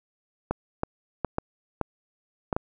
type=clicks; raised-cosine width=1 ms; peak=-11 dBFS; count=7; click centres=0.51 / 0.834 / 1.247 / 1.384 / 1.813 / 2.528 / 2.565 s; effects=none